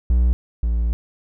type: tone pair in turn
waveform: triangle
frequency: 60.6 / 57.42 Hz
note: B1 / A#1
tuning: -32 / -25 cents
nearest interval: minor second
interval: 93 cents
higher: first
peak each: -11 / -15 dBFS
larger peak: first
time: 0.1-0.33 / 0.63-0.93 s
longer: second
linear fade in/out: 0 ms
effects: none